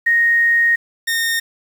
sine / sawtooth tone pair in turn, 1864.7 / 1836.9 Hz, A#6 / A#6, 0 / -26 cents, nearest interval unison, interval 26 cents, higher first, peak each -11 / -13 dBFS, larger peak first, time 0.06-0.76 / 1.07-1.4 s, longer first, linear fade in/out 10 ms, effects 7-bit

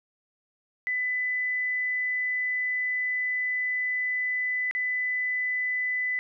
sine tone with dropouts, 2000 Hz, B6, 21 cents sharp, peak -25 dBFS, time 0.87-6.19 s, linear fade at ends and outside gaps 0 ms, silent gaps 4.711-4.75 s, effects none

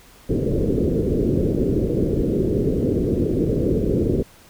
white low-pass noise, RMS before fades -20 dBFS, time 0.29-4.23 s, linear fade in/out 10 ms, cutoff 470 Hz, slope 48 dB/octave, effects pink hiss -49 dBFS RMS until 4.49 s

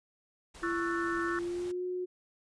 pink noise, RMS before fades -50 dBFS, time 0.54-1.72 s, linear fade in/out 10 ms
sine tone with pitch glide, 338.8 to 363.1 Hz, E4 to F#4, +48 to -33 cents, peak -32 dBFS, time 0.62-2.06 s, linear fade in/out 20 ms, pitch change +119 cents, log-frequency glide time 1.23-1.84 s
sine chord, F# minor seventh, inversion second, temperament just, 1110 / 1332 / 1480 / 1776 Hz, C#6 / E6 / F#6 / A6, +2 / +18 / 0 / +16 cents, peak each -38 dBFS, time 0.63-1.39 s, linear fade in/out 2 ms
effects resampled to 22050 Hz

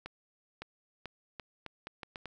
accelerating click train, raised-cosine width 0.3 ms, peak -25 dBFS, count 9, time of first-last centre 0.06-2.257 s, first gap 560 ms, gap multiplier 0.78, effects none

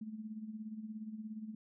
sine tone with tremolo, 216.9 Hz, A3, 25 cents flat, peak -39 dBFS, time 0.01-1.55 s, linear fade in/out 5 ms, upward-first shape sine, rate 17 Hz, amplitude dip 65%, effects none

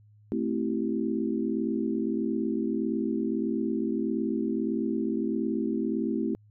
sine chord, A minor seventh, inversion none, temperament equal with one note detuned, 220 / 261.6 / 329.6 / 387.3 Hz, A3 / C4 / E4 / G4, 0 / 0 / 0 / -21 cents, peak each -30 / -31 / -31 / -34 dBFS, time 0.32-6.35 s, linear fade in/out 0 ms, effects added 105 Hz sine -54 dBFS peak until 6.5 s

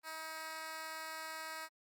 10% pulse tone with high-pass filter, 318.1 Hz, D#4, 38 cents sharp, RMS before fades -45 dBFS, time 0.03-1.69 s, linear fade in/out 50 ms, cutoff 890 Hz, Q 0.64, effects Opus 32 kbps

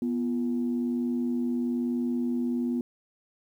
sine tone pair together, 244.1 / 345.2 Hz, B3 / F4, -20 / -20 cents, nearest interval tritone, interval 600 cents, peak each -25 / -33 dBFS, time 0.02-2.81 s, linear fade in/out 2 ms, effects tanh soft clip ceiling -19 dBFS + 10-bit

